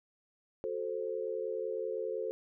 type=chord; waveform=sine; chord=F# diminished; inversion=none; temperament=equal with one note detuned; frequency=370 / 440 / 525.7 Hz; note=F#4 / A4 / C5; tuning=0 / 0 / +8 cents; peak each=-40 / -36 / -38 dBFS; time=0.64-2.31 s; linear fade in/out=0 ms; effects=none